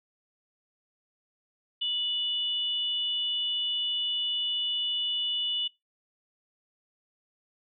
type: tone pair together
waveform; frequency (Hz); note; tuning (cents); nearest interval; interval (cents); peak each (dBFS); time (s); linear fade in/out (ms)
sine; 2943 / 3508; F#7 / A7; -10 / -6; minor third; 304; -28 / -33; 1.81-5.68; 10
effects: noise-tail reverb RT60 0.2 s tail -22 dB re dry